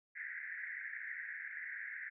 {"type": "band-pass noise", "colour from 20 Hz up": "pink", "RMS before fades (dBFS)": -45, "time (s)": [0.15, 2.1], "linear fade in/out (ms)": 20, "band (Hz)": [1600, 2100], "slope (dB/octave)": 96, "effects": []}